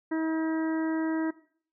harmonic tone, 320 Hz, D#4, 49 cents sharp, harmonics 1 / 2 / 3 / 4 / 5 / 6, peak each -26 / -39 / -39 / -46 / -42 / -43 dBFS, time 0.11-1.31 s, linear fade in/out 10 ms, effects noise-tail reverb RT60 0.5 s tail -17 dB re dry

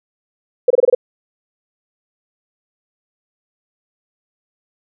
sine tone bursts, 500 Hz, B4, 21 cents sharp, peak -6 dBFS, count 6, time 0.68-0.949 s, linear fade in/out 5 ms, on 24 ms, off 25 ms, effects none

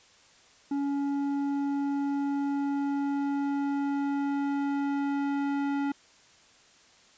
square tone with low-pass filter sweep, 281.3 Hz, C#4, 26 cents sharp, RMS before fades -29 dBFS, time 0.71-5.92 s, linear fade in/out 5 ms, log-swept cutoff 720 to 1800 Hz, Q 0.77, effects white hiss -58 dBFS RMS until 7.17 s + resampled to 16000 Hz

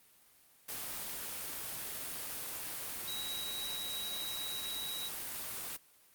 sine tone in noise, 3855 Hz, B7, 43 cents flat, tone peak -39 dBFS, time 3.07-5.09 s, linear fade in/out 10 ms, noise white, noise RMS -41 dBFS, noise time 0.68-5.77 s, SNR -1 dB, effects white hiss -64 dBFS RMS until 6.14 s + Opus 32 kbps

